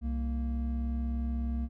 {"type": "tone pair together", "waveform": "triangle", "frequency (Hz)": [65.02, 231.7], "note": ["C2", "A#3"], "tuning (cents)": [-10, -10], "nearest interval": "octave + minor seventh", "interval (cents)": 2200, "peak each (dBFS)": [-28, -34], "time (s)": [0.01, 1.69], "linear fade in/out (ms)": 50, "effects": []}